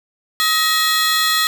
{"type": "tone cluster", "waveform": "40% pulse", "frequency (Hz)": [1276, 1892, 3369, 4166], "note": ["D#6", "A#6", "G#7", "C8"], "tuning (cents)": [43, 25, 24, -8], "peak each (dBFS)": -19, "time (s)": [0.4, 1.47], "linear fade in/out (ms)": 0, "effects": []}